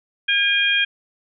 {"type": "harmonic tone", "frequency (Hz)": 810, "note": "G#5", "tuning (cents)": -43, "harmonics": [2, 3, 4], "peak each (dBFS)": [-20, -20, -20], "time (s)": [0.28, 0.85], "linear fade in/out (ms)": 10, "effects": []}